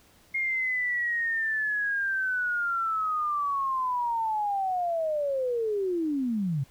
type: linear sweep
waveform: sine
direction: down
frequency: 2141 to 127.7 Hz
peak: -25 dBFS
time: 0.34-6.64 s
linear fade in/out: 10 ms
effects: pink hiss -59 dBFS RMS until 6.7 s